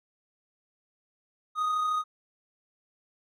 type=tone with amplitude modulation; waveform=triangle; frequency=1244.5 Hz; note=D#6; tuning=in tune; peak=-22 dBFS; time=1.55-2.04 s; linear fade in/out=50 ms; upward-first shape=sine; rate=33.3 Hz; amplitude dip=30%; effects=none